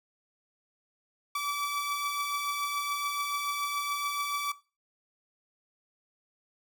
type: beating tone pair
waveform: sawtooth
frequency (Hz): 1148 / 1155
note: D6 / D6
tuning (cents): -40 / -29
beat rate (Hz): 7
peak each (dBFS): -34 / -27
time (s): 1.35-4.52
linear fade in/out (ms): 5
effects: noise-tail reverb RT60 0.3 s tail -17 dB re dry